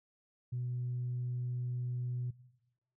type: tone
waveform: sine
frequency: 123.47 Hz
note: B2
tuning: in tune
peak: -33 dBFS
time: 0.52-2.31 s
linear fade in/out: 10 ms
effects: noise-tail reverb RT60 1.0 s tail -19 dB re dry + tanh soft clip ceiling -30 dBFS